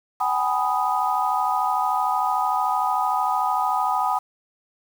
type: chord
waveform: sine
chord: G# minor seventh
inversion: third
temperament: equal with one note detuned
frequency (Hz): 757.3 / 830.6 / 987.8 / 1244.5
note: F#5 / G#5 / B5 / D#6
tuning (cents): +40 / 0 / 0 / 0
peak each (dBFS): -25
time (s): 0.2-4.19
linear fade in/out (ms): 10
effects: 7-bit